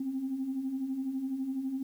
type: beating tone pair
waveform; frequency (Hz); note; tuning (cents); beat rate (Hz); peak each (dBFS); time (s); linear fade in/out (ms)
sine; 255.5 / 267.5; C4 / C4; -41 / +38; 12; -39 / -31; 0-1.83; 5
effects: tanh soft clip ceiling -25 dBFS + 10-bit